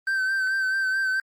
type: tone with vibrato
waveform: triangle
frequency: 1548 Hz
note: G6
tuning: 22 cents flat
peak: -20 dBFS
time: 0.07-1.2 s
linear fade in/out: 2 ms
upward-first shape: sine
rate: 4.6 Hz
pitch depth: 31 cents each way
effects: Opus 32 kbps